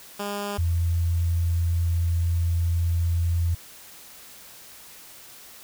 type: tone pair in turn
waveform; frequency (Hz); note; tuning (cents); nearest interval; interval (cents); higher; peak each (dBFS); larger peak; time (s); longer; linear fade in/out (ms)
10% pulse / sine; 203.4 / 84.93; G#3 / F2; -36 / -48; octave + minor third; 1512; first; -20; neither; 0.19-0.58 / 0.58-3.55; second; 10
effects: white hiss -46 dBFS RMS until 5.63 s